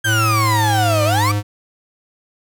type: exponential two-way sweep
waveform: 35% pulse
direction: down then up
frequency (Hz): 1611 to 587.3 to 1204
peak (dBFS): -14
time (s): 0.04-1.32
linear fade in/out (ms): 10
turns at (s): 1.04
type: tone with pitch glide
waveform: square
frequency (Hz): 110 to 103.23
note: A2 to G#2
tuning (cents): 0 to -10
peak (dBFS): -17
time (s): 0.04-1.43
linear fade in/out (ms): 50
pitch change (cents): -110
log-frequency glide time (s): 0.26-1.24
effects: none